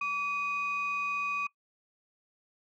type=tone pair together; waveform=sine; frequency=1145.8 / 2489 Hz; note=D6 / D#7; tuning=-43 / 0 cents; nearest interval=octave + minor second; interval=1343 cents; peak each=-31 / -31 dBFS; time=0.01-1.47 s; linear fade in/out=5 ms; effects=noise-tail reverb RT60 0.1 s tail -22 dB re dry + tanh soft clip ceiling -24 dBFS